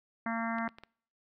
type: harmonic tone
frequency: 228.5 Hz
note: A#3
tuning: 34 cents flat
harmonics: 1 / 3 / 4 / 5 / 6 / 7 / 8 / 9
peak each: -34 / -39 / -40 / -41 / -42 / -42 / -43 / -44 dBFS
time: 0.26-0.68 s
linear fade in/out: 2 ms
type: clicks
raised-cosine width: 0.3 ms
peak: -31 dBFS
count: 4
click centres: 0.585 / 0.689 / 0.785 / 0.836 s
effects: noise-tail reverb RT60 0.6 s tail -26 dB re dry